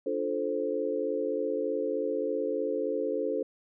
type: chord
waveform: sine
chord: D minor seventh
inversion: none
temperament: equal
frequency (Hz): 293.7 / 349.2 / 440 / 523.3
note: D4 / F4 / A4 / C5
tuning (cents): 0 / 0 / 0 / 0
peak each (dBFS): -35 / -36 / -31 / -32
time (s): 0.06-3.43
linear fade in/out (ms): 5
effects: none